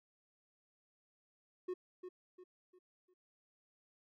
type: tone with echo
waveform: triangle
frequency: 364.4 Hz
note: F#4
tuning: 26 cents flat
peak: -35 dBFS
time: 1.68-1.74 s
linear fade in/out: 10 ms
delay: 350 ms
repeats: 4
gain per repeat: -8 dB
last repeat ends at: 3.14 s
effects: none